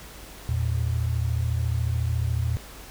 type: tone pair together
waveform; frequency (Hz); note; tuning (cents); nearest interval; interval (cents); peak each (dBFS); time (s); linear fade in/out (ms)
sine; 82.1 / 116.11; E2 / A#2; -6 / -6; tritone; 600; -25; 0.49-2.57; 0
effects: added 50 Hz sine -45 dBFS peak until 2.9 s + pink hiss -44 dBFS RMS until 2.9 s